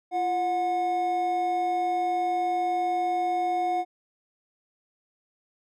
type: tone pair together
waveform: triangle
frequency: 343.7 / 728.3 Hz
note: F4 / F#5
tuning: -28 / -28 cents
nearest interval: octave + minor second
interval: 1300 cents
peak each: -30 / -22 dBFS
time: 0.11-3.85 s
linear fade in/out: 50 ms
effects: none